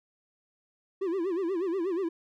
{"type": "tone with vibrato", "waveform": "triangle", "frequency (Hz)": 360.2, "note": "F#4", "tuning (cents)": -46, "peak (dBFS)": -25, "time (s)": [1.01, 2.09], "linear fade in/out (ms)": 10, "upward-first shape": "sine", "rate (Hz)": 8.3, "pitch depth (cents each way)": 170, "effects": []}